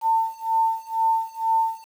sine tone with tremolo, 898 Hz, A5, 35 cents sharp, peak -16 dBFS, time 0.01-1.85 s, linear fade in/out 50 ms, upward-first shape sine, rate 2.1 Hz, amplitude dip 95%, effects 8-bit

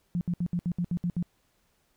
sine tone bursts, 174.61 Hz, F3, in tune, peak -25 dBFS, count 9, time 0.15-1.226 s, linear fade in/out 0 ms, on 60 ms, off 67 ms, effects pink hiss -70 dBFS RMS until 1.96 s

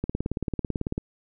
click train, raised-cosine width 3 ms, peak -14 dBFS, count 18, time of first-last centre 0.04-0.979 s, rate 18.1 Hz, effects none

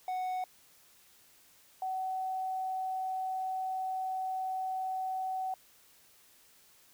triangle / sine tone pair in turn, 740 / 753.8 Hz, F#5 / F#5, 0 / +32 cents, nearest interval unison, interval 32 cents, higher second, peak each -30 / -32 dBFS, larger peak first, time 0.08-0.44 / 1.82-5.54 s, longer second, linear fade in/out 2 ms, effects white hiss -62 dBFS RMS until 6.93 s

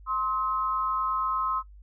sine tone pair together, 1051.7 / 1280 Hz, C6 / D#6, +9 / +49 cents, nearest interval minor third, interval 340 cents, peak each -28 dBFS, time 0.06-1.63 s, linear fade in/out 50 ms, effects noise-tail reverb RT60 0.1 s tail -18 dB re dry + added 50 Hz sine -46 dBFS peak until 1.82 s

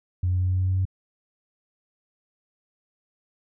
sine tone with pitch steps, 90.5 / 91.08 / 91.66 / 92.24 / 92.83 / 93.42 / 94.02 Hz, F#2 / F#2 / F#2 / F#2 / F#2 / F#2 / F#2, -38 / -27 / -16 / -5 / +6 / +17 / +28 cents, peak -19 dBFS, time 0.23-0.853 s, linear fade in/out 5 ms, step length 89 ms, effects tanh soft clip ceiling -16 dBFS

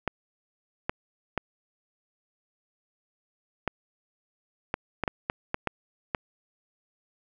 clicks, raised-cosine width 0.5 ms, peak -11 dBFS, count 11, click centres 0.077 / 0.895 / 1.377 / 3.677 / 4.741 / 5.037 / 5.078 / 5.299 / 5.544 / 5.673 / 6.148 s, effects none

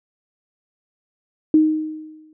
sine tone with exponential decay, 311.1 Hz, D#4, in tune, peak -8 dBFS, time 1.54-2.33 s, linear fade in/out 2 ms, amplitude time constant 170 ms, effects none

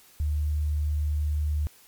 sine tone, 74.9 Hz, D2, 35 cents sharp, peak -23 dBFS, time 0.2-1.67 s, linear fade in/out 0 ms, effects white hiss -55 dBFS RMS until 1.87 s + MP3 96 kbps

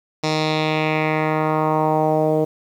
10% pulse tone with low-pass filter sweep, 155.56 Hz, D#3, in tune, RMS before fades -19 dBFS, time 0.23-2.45 s, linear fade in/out 10 ms, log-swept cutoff 5300 to 510 Hz, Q 2.3, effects 8-bit

